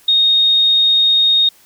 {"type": "tone", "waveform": "sine", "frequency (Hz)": 3715, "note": "A#7", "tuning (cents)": -7, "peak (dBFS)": -9, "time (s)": [0.08, 1.49], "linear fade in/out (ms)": 5, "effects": ["white hiss -49 dBFS RMS until 1.65 s"]}